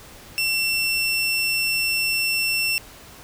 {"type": "tone", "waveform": "25% pulse", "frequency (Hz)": 2700, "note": "E7", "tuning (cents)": 41, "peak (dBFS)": -16, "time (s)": [0.38, 2.78], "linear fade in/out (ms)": 0, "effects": ["pink hiss -44 dBFS RMS until 3.23 s"]}